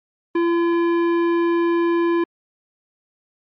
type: tone with tanh clipping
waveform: sine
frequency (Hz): 340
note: F4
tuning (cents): -46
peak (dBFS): -18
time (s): 0.35-2.24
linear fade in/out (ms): 5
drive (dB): 16
effects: low-pass 3000 Hz 12 dB/octave + Opus 32 kbps